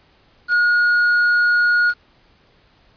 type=tone with quantisation; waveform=triangle; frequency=1441 Hz; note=F#6; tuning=46 cents flat; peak=-11 dBFS; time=0.48-1.94 s; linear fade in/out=50 ms; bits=6; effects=pink hiss -55 dBFS RMS until 2.96 s + resampled to 11025 Hz